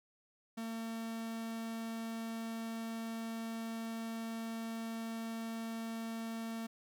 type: tone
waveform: 45% pulse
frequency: 226.6 Hz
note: A#3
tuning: 49 cents flat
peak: -39 dBFS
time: 0.57-6.67 s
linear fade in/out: 10 ms
effects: none